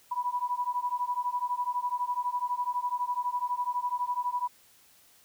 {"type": "beating tone pair", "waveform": "sine", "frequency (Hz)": [977, 989], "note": ["B5", "B5"], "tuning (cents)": [-19, 2], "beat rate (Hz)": 12, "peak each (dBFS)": -31, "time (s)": [0.11, 4.48], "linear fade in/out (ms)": 10, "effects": ["white hiss -60 dBFS RMS until 5.24 s"]}